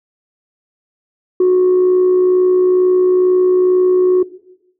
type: tone with amplitude modulation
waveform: sine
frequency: 366.5 Hz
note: F#4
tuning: 16 cents flat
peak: -5 dBFS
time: 1.4-4.23 s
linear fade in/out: 5 ms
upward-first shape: sine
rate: 62.2 Hz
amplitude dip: 30%
effects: noise-tail reverb RT60 0.9 s tail -18 dB re dry + tanh soft clip ceiling -6 dBFS

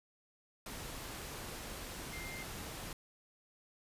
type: tone in noise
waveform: sine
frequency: 2102 Hz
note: C7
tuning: 7 cents sharp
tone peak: -46 dBFS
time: 2.13-2.43 s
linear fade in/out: 2 ms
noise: pink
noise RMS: -45 dBFS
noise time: 0.66-2.93 s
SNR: -4 dB
effects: resampled to 32000 Hz

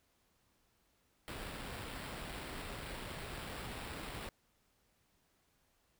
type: noise with sample-and-hold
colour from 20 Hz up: pink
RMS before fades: -45 dBFS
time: 1.28-4.29 s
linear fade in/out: 0 ms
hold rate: 6300 Hz
effects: pink hiss -75 dBFS RMS until 5.99 s

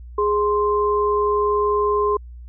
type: tone pair together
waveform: sine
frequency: 415.3 / 1046.5 Hz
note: G#4 / C6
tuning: 0 / 0 cents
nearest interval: octave + major third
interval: 1600 cents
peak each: -18 / -20 dBFS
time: 0.18-2.17 s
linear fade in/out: 5 ms
effects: added 60 Hz sine -35 dBFS peak until 2.48 s

